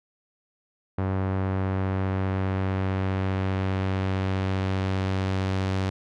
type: tone with low-pass filter sweep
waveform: sawtooth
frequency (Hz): 95.2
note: F#2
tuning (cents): +50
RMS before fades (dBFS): -26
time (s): 0.98-5.9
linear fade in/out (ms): 5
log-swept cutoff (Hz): 1400 to 5000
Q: 0.83
effects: none